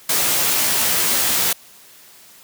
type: noise with comb filter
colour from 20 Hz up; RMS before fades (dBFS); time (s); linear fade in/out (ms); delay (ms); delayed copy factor
white; -18; 0.09-1.53; 5; 15; -1
effects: white hiss -46 dBFS RMS until 2.43 s + high-pass 100 Hz 12 dB/octave